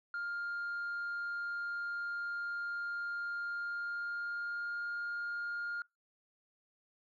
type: tone with pitch glide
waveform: sine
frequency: 1404 to 1412.9 Hz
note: F6 to F6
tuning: +9 to +20 cents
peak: -34 dBFS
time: 0.14-5.82 s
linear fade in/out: 2 ms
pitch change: +11 cents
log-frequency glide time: 3.49-4.86 s
effects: noise-tail reverb RT60 0.2 s tail -24 dB re dry + tanh soft clip ceiling -34 dBFS